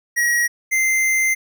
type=tone pair in turn; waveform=square; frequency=1904 / 2081 Hz; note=A#6 / C7; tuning=+36 / -10 cents; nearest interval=major second; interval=154 cents; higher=second; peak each=-16 dBFS; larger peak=neither; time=0.16-0.48 / 0.71-1.35 s; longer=second; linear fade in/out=20 ms; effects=none